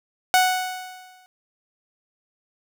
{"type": "tone with exponential decay", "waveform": "sawtooth", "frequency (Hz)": 740, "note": "F#5", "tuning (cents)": 0, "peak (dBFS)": -9, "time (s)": [0.34, 1.26], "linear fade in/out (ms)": 0, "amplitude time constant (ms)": 200, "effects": []}